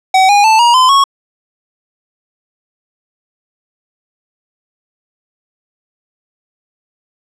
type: tone with pitch steps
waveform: square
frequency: 758 / 817.1 / 880.8 / 949.5 / 1023.6 / 1103.4 Hz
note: F#5 / G#5 / A5 / A#5 / C6 / C#6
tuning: +42 / -28 / +2 / +32 / -38 / -8 cents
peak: -6 dBFS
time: 0.14-1.04 s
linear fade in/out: 5 ms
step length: 150 ms
effects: low-pass 7000 Hz 12 dB/octave